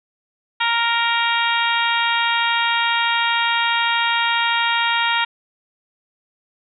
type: harmonic tone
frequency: 466.2 Hz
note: A#4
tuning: in tune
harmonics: 2 / 3 / 4 / 5 / 6 / 7 / 8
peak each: -21 / -23 / -24 / -25 / -26 / -26 / -27 dBFS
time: 0.6-5.25 s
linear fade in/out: 10 ms
effects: none